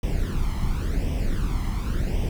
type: noise with flanger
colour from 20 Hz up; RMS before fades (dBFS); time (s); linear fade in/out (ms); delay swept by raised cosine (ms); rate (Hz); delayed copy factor
brown; -24; 0.03-2.29; 2; 0.35 to 0.98; 0.92; +0.7
effects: none

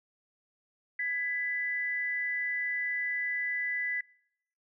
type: tone pair together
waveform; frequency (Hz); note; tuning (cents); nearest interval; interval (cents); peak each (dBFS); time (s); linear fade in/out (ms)
sine; 1667.5 / 1992; G#6 / B6; +7 / +14; minor third; 307; -38 / -30; 0.99-4.01; 5
effects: noise-tail reverb RT60 0.7 s tail -24 dB re dry

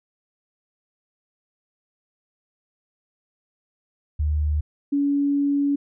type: tone pair in turn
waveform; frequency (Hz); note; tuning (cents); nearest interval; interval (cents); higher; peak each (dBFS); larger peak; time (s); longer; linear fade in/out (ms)
sine; 75.3 / 283.6; D2 / C#4; +44 / +40; octave + major seventh; 2296; second; -19 / -18; second; 4.19-4.61 / 4.92-5.76; second; 10
effects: none

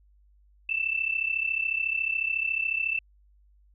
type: tone pair together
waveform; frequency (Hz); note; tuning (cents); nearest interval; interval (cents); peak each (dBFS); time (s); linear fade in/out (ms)
sine; 2638 / 2672; E7 / E7; +1 / +23; unison; 22; -28; 0.69-2.99; 5
effects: added 50 Hz sine -57 dBFS peak until 3.74 s

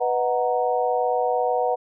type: chord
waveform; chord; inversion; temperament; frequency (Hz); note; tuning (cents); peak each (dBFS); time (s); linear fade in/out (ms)
sine; B major seventh; none; equal; 493.9 / 622.3 / 740 / 932.3; B4 / D#5 / F#5 / A#5; 0 / 0 / 0 / 0; -23 / -28 / -23 / -29; 0-1.76; 20
effects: none

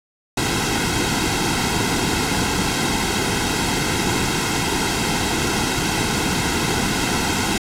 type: noise with comb filter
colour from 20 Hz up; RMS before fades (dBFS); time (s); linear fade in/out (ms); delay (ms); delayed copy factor
pink; -20; 0.37-7.58; 5; 1.7; -0.7
effects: low-pass 9000 Hz 12 dB/octave

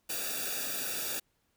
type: noise with comb filter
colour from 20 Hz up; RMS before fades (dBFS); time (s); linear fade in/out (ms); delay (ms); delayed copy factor
white; -35; 0.09-1.2; 10; 0.96; -1
effects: pink hiss -75 dBFS RMS until 1.56 s

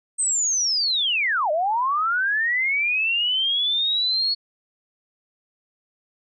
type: linear two-way sweep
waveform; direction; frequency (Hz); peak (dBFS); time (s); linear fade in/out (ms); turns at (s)
sine; down then up; 8372 to 587.3 to 4384; -19; 0.18-4.35; 20; 1.51
effects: none

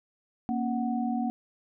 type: tone cluster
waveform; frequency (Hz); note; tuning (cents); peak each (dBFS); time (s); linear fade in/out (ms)
sine; 234.3 / 274.9 / 741; A#3 / C#4 / F#5; +9 / -14 / +2; -28 / -33 / -33; 0.49-1.3; 0
effects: none

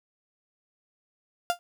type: tone with exponential decay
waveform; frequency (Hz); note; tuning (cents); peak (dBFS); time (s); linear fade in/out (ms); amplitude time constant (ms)
35% pulse; 698.5; F5; 0; -17; 1.5-1.59; 0; 18
effects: none

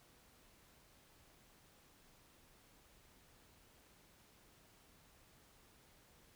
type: silence
effects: pink hiss -67 dBFS RMS until 6.35 s

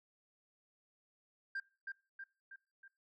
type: tone with echo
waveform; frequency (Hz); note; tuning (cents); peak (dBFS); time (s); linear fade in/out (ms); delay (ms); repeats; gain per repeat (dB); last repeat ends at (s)
sine; 1587; G6; +21; -35; 1.55-1.6; 5; 320; 4; -5; 2.88
effects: noise-tail reverb RT60 0.3 s tail -19 dB re dry + tanh soft clip ceiling -36 dBFS

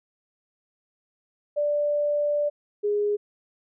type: tone pair in turn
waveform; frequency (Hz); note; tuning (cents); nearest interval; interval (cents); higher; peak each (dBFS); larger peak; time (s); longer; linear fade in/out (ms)
sine; 587.3 / 413.7; D5 / G#4; 0 / -7; tritone; 607; first; -21; neither; 1.56-2.5 / 2.83-3.17; first; 20
effects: none

